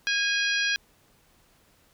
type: harmonic tone with a mistuned harmonic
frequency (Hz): 818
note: G#5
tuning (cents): -26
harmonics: 2 / 3 / 4 / 5 / 6 / 7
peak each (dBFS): -26 / -29 / -31 / -34 / -34 / -36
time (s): 0.07-0.76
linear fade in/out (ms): 0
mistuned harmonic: 3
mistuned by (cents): +26
effects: pink hiss -62 dBFS RMS until 1.93 s